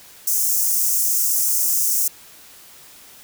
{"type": "high-pass noise", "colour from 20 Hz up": "white", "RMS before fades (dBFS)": -19, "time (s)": [0.27, 2.08], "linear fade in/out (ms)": 5, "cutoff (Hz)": 5700, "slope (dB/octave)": 48, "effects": ["white hiss -45 dBFS RMS until 3.23 s"]}